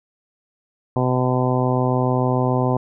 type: harmonic tone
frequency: 126.9 Hz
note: B2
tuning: 47 cents sharp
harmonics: 1 / 2 / 3 / 4 / 5 / 6 / 7 / 8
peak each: -20 / -23 / -25 / -26 / -27 / -28 / -28 / -29 dBFS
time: 0.96-2.77 s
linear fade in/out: 2 ms
effects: none